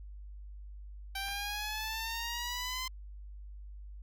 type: exponential sweep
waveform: 10% pulse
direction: up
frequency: 777 to 1036 Hz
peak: -27 dBFS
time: 1.15-2.88 s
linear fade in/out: 5 ms
effects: added 50 Hz sine -44 dBFS peak until 4.02 s + AAC 64 kbps